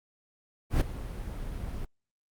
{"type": "noise with ADSR envelope", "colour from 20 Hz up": "brown", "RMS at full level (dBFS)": -20, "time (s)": [0.7, 1.85], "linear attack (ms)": 110, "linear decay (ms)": 8, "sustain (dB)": -16, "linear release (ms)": 3, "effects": ["Opus 32 kbps"]}